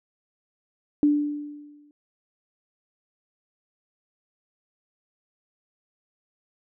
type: tone with exponential decay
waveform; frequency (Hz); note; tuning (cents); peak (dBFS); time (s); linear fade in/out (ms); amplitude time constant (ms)
sine; 293.7; D4; 0; -14; 1.03-1.91; 1; 190
effects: none